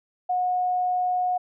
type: tone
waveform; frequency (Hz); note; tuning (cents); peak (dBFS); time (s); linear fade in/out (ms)
sine; 727; F#5; -31; -21; 0.29-1.38; 10
effects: none